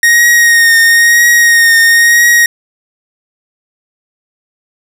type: tone with vibrato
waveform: 45% pulse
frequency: 1864.7 Hz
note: A#6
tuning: in tune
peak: -4 dBFS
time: 0.03-2.46 s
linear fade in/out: 2 ms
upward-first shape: triangle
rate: 1 Hz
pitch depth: 32 cents each way
effects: none